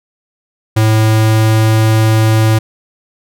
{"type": "tone with pitch glide", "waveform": "square", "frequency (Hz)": [109.6, 110.23], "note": ["A2", "A2"], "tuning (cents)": [-6, 4], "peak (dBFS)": -8, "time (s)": [0.76, 2.59], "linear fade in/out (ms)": 10, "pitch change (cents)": 10, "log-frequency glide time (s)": [0.93, 1.67], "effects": []}